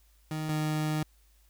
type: tone pair in turn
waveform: 30% pulse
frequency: 155.4 / 153.88 Hz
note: D#3 / D#3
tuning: -2 / -19 cents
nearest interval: unison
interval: 17 cents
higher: first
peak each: -29 / -25 dBFS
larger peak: second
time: 0.31-0.49 / 0.49-1.03 s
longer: second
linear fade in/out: 2 ms
effects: added 52 Hz sine -60 dBFS peak until 1.49 s + white hiss -68 dBFS RMS until 1.49 s